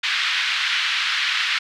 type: band-pass noise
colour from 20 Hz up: white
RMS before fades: -22 dBFS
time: 0.03-1.59 s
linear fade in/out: 10 ms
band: 1400 to 3700 Hz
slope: 24 dB/octave
effects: none